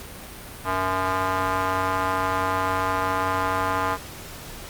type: tone with band-pass filter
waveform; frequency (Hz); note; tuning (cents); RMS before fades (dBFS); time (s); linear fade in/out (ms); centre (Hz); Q
square; 93.7; F#2; +22; -24; 0.64-3.98; 50; 1100; 2.4
effects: pink hiss -39 dBFS RMS until 4.69 s + Opus 48 kbps